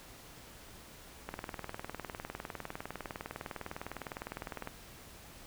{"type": "click train", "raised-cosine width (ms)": 0.5, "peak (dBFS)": -24, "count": 68, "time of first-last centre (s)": [1.29, 4.674], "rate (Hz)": 19.8, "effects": ["pink hiss -53 dBFS RMS until 5.46 s"]}